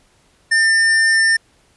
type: tone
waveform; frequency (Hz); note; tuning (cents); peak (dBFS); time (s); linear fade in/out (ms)
square; 1799; A6; +38; -12; 0.51-1.37; 10
effects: pink hiss -56 dBFS RMS until 1.76 s + resampled to 24000 Hz